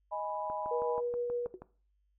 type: chord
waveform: sine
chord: G# minor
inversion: second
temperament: equal with one note detuned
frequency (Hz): 624.8 / 830.6 / 987.8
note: D#5 / G#5 / B5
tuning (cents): +7 / 0 / 0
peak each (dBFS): -38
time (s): 0.11-1.01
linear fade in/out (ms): 20
type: click train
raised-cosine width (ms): 1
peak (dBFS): -31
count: 8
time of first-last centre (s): 0.5-1.62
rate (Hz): 6.25
type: tone with tremolo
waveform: sine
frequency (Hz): 482.6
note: B4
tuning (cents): -40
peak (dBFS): -30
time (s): 0.71-1.47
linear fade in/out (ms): 5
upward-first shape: sine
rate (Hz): 6.6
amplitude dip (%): 25
type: tone with exponential decay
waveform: sine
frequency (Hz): 370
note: F#4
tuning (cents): 0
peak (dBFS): -37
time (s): 1.54-1.63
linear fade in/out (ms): 1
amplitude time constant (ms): 18
effects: noise-tail reverb RT60 0.4 s tail -18 dB re dry + added 50 Hz sine -70 dBFS peak until 2.18 s